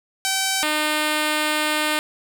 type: tone pair in turn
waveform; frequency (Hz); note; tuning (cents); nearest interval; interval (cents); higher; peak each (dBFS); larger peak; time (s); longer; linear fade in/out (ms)
5% pulse; 770 / 304.6; G5 / D#4; -31 / -37; octave + major third; 1606; first; -8; neither; 0.25-0.63 / 0.63-1.99; second; 0
effects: none